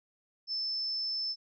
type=tone; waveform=sine; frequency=5274 Hz; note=E8; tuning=in tune; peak=-31 dBFS; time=0.47-1.36 s; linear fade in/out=50 ms; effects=none